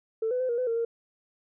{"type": "tone with pitch steps", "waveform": "sine", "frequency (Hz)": [445.5, 501, 512, 473.3, 505, 459.3, 463.5], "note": ["A4", "B4", "C5", "A#4", "B4", "A#4", "A#4"], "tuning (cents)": [22, 25, -38, 26, 39, -26, -10], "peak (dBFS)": -24, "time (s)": [0.22, 0.85], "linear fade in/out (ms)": 5, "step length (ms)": 90, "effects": ["tanh soft clip ceiling -20 dBFS"]}